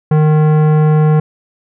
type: tone with tanh clipping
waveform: sine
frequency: 153.6 Hz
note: D#3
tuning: 22 cents flat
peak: -9 dBFS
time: 0.11-1.2 s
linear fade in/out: 5 ms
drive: 16 dB
effects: none